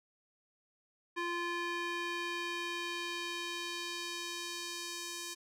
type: tone with band-pass filter sweep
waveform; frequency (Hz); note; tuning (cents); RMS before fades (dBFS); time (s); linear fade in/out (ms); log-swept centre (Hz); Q
square; 346.1; F4; -16; -39; 1.16-5.35; 20; 1600 to 6500; 0.99
effects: none